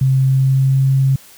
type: tone with pitch glide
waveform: sine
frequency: 132.8 to 134.5 Hz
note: C3 to C3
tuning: +26 to +48 cents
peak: -10 dBFS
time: 0.01-1.16 s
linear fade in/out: 5 ms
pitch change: +22 cents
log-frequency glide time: 0.19-0.92 s
effects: white hiss -43 dBFS RMS until 1.37 s